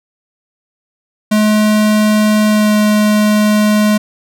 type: tone with pitch glide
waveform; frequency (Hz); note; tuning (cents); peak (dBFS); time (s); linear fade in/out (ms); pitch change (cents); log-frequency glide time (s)
square; 212.9 to 211.1; G#3 to G#3; +43 to +29; -9; 1.31-3.98; 10; -14; 2.48-2.75
effects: none